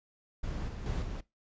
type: noise with level steps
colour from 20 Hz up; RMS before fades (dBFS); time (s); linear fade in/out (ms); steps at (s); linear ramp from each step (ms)
brown; -36 / -40 / -33 / -38; 0.43-1.21; 10; 0.68 / 0.86 / 1.02; 2
effects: noise-tail reverb RT60 0.2 s tail -20 dB re dry + resampled to 16000 Hz